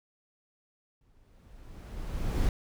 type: noise with exponential growth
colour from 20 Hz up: brown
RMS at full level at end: -25 dBFS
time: 1.01-2.49 s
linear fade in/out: 2 ms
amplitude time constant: 320 ms
effects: none